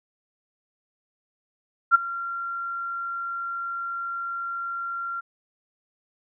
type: tone with ADSR envelope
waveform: sine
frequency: 1377 Hz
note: F6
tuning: 25 cents flat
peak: -9 dBFS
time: 1.91-5.21 s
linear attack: 38 ms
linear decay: 15 ms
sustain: -19 dB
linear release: 16 ms
effects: none